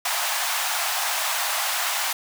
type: high-pass noise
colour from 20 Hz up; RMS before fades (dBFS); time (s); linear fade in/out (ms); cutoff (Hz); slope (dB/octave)
pink; -25; 0.05-2.13; 5; 680; 48
effects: none